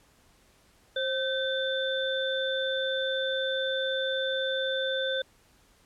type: tone cluster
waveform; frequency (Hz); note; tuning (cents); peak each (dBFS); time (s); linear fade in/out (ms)
sine; 530 / 1538 / 3544; C5 / G6 / A7; +22 / -33 / +12; -29 / -33 / -32; 0.96-5.22; 5
effects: pink hiss -62 dBFS RMS until 5.85 s + low-pass 12000 Hz 12 dB/octave